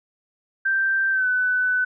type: tone with pitch glide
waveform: sine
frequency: 1568 to 1500.7 Hz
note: G6 to F#6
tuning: 0 to +24 cents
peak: -18 dBFS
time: 0.65-1.85 s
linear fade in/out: 10 ms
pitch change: -76 cents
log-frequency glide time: 1.11-1.27 s
effects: none